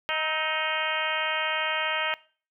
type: harmonic tone with a mistuned harmonic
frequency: 312.4 Hz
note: D#4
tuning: 7 cents sharp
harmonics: 2 / 3 / 4 / 5 / 6 / 7 / 8 / 9 / 10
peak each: -34 / -34 / -34 / -34 / -34 / -34 / -34 / -34 / -34 dBFS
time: 0.09-2.14 s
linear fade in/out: 0 ms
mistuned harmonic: 4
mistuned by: +45 cents
effects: noise-tail reverb RT60 0.4 s tail -21 dB re dry